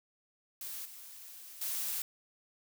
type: noise with level steps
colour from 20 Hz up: blue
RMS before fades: -42 / -50 / -36 dBFS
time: 0.61-2.02 s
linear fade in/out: 2 ms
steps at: 0.85 / 1.61 s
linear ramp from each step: 5 ms
effects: none